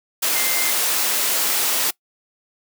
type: tone in noise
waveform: sine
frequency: 2093 Hz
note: C7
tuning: in tune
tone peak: -27 dBFS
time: 0.35-0.72 s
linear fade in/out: 10 ms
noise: white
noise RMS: -20 dBFS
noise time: 0.22-1.91 s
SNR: -10 dB
effects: noise-tail reverb RT60 0.1 s tail -22 dB re dry + high-pass 300 Hz 12 dB/octave